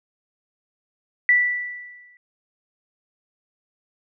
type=tone with exponential decay; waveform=sine; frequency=1966 Hz; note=B6; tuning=8 cents flat; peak=-11 dBFS; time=1.29-2.17 s; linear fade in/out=1 ms; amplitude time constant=190 ms; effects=none

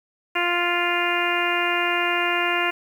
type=harmonic tone; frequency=349.2 Hz; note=F4; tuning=in tune; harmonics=1 / 2 / 3 / 4 / 5 / 6 / 7 / 8; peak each=-28 / -28 / -28 / -28 / -28 / -28 / -28 / -28 dBFS; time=0.35-2.71 s; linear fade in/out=10 ms; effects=8-bit

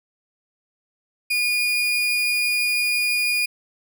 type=tone; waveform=35% pulse; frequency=2442 Hz; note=D#7; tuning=33 cents flat; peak=-17 dBFS; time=1.3-3.46 s; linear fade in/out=10 ms; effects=none

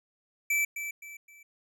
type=tone with echo; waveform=square; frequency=2320 Hz; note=D7; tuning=22 cents flat; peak=-25 dBFS; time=0.5-0.65 s; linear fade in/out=5 ms; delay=260 ms; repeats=3; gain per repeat=-9 dB; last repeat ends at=1.43 s; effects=none

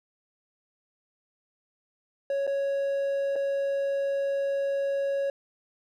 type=tone with dropouts; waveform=triangle; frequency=554.4 Hz; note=C#5; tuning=in tune; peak=-23 dBFS; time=2.3-5.3 s; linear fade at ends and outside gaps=2 ms; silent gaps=2.468-2.475 / 3.357-3.361 s; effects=none

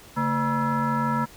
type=tone with frequency modulation; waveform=sine; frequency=595 Hz; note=D5; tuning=22 cents sharp; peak=-21 dBFS; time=0.16-1.26 s; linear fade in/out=20 ms; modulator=368 Hz; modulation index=2.2; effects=pink hiss -48 dBFS RMS until 1.36 s

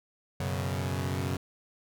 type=chord; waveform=sawtooth; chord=F# suspended fourth; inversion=none; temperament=equal; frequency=92.5 / 123.47 / 138.59 Hz; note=F#2 / B2 / C#3; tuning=0 / 0 / 0 cents; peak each=-28 / -32 / -30 dBFS; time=0.4-1.37 s; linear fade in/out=5 ms; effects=none

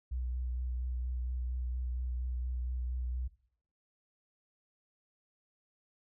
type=tone with vibrato; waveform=sine; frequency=62 Hz; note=B1; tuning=7 cents sharp; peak=-33 dBFS; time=0.11-3.28 s; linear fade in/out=10 ms; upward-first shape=sine; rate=4.3 Hz; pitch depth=20 cents each way; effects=noise-tail reverb RT60 0.6 s tail -18 dB re dry

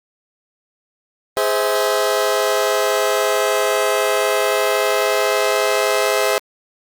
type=chord; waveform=sawtooth; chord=Ab augmented; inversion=none; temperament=just; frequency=415.3 / 519.1 / 648.9 Hz; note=Ab4 / C5 / E5; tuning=0 / -14 / -27 cents; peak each=-16 dBFS; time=1.37-6.38 s; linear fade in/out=0 ms; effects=Opus 32 kbps

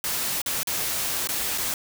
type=noise with dropouts; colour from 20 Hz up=white; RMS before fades=-27 dBFS; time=0.04-1.74 s; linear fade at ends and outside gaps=1 ms; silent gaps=0.417-0.461 / 0.632-0.672 / 1.273-1.289 / 1.578-1.582 s; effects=none

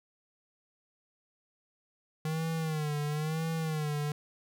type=tone with vibrato; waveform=square; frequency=155 Hz; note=D#3; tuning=6 cents flat; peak=-31 dBFS; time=2.25-4.12 s; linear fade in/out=2 ms; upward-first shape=sine; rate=1 Hz; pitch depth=88 cents each way; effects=none

